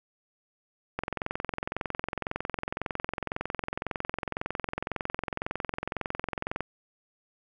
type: click train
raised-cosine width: 0.5 ms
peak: -15 dBFS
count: 124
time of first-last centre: 0.99-6.606 s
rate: 21.9 Hz
effects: none